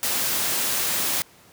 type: noise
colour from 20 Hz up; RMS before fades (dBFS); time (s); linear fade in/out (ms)
white; -24; 0.03-1.22; 0
effects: pink hiss -52 dBFS RMS until 1.52 s + high-pass 100 Hz 12 dB/octave